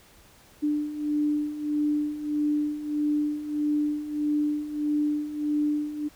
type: beating tone pair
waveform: sine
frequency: 296.2 / 297.8 Hz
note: D4 / D4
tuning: +15 / +24 cents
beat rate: 1.6 Hz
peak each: -30 / -25 dBFS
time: 0.62-6.09 s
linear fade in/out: 20 ms
effects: pink hiss -55 dBFS RMS until 6.15 s